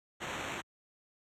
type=noise with sample-and-hold; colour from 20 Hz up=violet; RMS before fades=-39 dBFS; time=0.2-0.62 s; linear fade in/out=20 ms; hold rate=4900 Hz; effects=high-pass 60 Hz 12 dB/octave + low-pass 8000 Hz 12 dB/octave